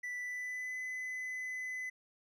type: tone with pitch glide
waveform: triangle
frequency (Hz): 1975.5 to 2015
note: B6 to B6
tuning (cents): 0 to +34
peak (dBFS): -36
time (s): 0.03-1.9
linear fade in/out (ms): 10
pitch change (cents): +34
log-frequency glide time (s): 0.18-0.78
effects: none